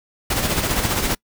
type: noise with tremolo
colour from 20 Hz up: pink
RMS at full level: -19 dBFS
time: 0.3-1.15 s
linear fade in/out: 5 ms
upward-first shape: sine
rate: 15 Hz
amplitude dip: 50%
effects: noise-tail reverb RT60 0.1 s tail -26 dB re dry